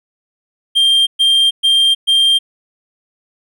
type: tone bursts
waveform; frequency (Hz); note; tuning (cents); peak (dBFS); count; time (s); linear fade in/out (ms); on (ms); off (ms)
triangle; 3184; G7; +26; -7; 4; 0.75-2.39; 20; 320; 120
effects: none